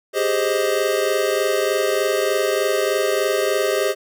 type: chord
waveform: square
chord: Ab major seventh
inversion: third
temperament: equal with one note detuned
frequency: 392 / 415.3 / 524.8 / 622.3 Hz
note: G4 / Ab4 / C5 / Eb5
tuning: 0 / 0 / +5 / 0 cents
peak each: -24 dBFS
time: 0.13-3.95 s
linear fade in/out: 50 ms
effects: none